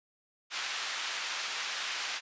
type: band-pass noise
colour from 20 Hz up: pink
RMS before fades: -36 dBFS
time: 0.5-2.21 s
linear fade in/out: 50 ms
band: 1500 to 5600 Hz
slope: 12 dB/octave
effects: resampled to 16000 Hz